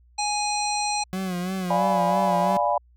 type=harmonic tone; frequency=830.6 Hz; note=G#5; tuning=in tune; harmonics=1 / 3 / 5 / 7 / 9 / 10; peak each=-25 / -32 / -30 / -33 / -35 / -38 dBFS; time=0.18-1.04 s; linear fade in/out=10 ms
type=tone with vibrato; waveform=40% pulse; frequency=183.5 Hz; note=F#3; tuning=14 cents flat; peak=-25 dBFS; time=1.13-2.57 s; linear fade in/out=0 ms; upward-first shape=sine; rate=3 Hz; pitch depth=68 cents each way
type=chord; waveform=sine; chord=D diminished seventh; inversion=none; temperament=equal; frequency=587.3 / 698.5 / 830.6 / 987.8 Hz; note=D5 / F5 / Ab5 / Cb6; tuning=0 / 0 / 0 / 0 cents; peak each=-25 dBFS; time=1.7-2.78 s; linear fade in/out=5 ms
effects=added 60 Hz sine -53 dBFS peak until 2.96 s